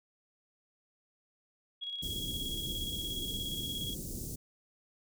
sine tone with tremolo, 3317 Hz, G#7, 3 cents flat, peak -35 dBFS, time 1.81-3.95 s, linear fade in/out 20 ms, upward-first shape square, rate 17 Hz, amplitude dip 40%
pink band-stop noise, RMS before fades -40 dBFS, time 2.02-4.36 s, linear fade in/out 10 ms, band 380 to 6100 Hz, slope 24 dB/octave
effects none

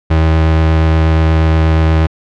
35% pulse tone with vibrato, 79.9 Hz, D#2, 47 cents sharp, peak -6 dBFS, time 0.1-2.07 s, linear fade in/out 10 ms, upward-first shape triangle, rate 8.4 Hz, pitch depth 12 cents each way, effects low-pass 3000 Hz 12 dB/octave

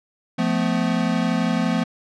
square tone cluster, 173.4 / 219.4 / 251.3 Hz, F3 / A3 / B3, -12 / -5 / +30 cents, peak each -24 dBFS, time 0.38-1.84 s, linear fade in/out 10 ms, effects low-pass 5000 Hz 12 dB/octave

